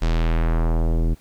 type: tone with low-pass filter sweep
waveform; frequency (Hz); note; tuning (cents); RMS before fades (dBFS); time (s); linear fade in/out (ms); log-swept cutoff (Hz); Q
square; 41.04; E1; -7; -19; 0.01-1.15; 20; 5900 to 300; 1.1
effects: pink hiss -55 dBFS RMS until 1.2 s